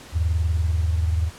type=tone pair together; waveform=sine; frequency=79.8 / 100.47 Hz; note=D#2 / G2; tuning=+44 / +43 cents; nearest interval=major third; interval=399 cents; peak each=-19 / -27 dBFS; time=0.12-1.31 s; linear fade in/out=50 ms; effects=pink hiss -43 dBFS RMS until 1.38 s + low-pass 10000 Hz 12 dB/octave